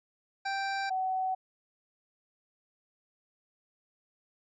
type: tone pair in turn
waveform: 25% pulse / sine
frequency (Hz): 784 / 752.6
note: G5 / F#5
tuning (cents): 0 / +29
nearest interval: minor second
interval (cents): 71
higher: first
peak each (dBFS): -27 / -28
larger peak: first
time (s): 0.45-0.9 / 0.9-1.35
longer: neither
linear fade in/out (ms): 10
effects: resampled to 16000 Hz